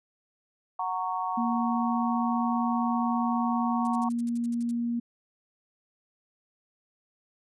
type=chord; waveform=sine; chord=F# major; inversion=none; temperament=just; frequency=740 / 925 / 1110 Hz; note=F#5 / A#5 / C#6; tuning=0 / -14 / +2 cents; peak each=-32 dBFS; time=0.79-4.09 s; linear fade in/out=5 ms
type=tone with pitch glide; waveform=sine; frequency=234.1 to 236.1 Hz; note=A#3 to A#3; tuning=+8 to +22 cents; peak=-26 dBFS; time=1.37-5 s; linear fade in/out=10 ms; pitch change=+14 cents; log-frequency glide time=1.49-2.58 s
type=noise bursts; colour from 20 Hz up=violet; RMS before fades=-42 dBFS; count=11; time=3.85-4.711 s; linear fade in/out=0 ms; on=21 ms; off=63 ms
effects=resampled to 22050 Hz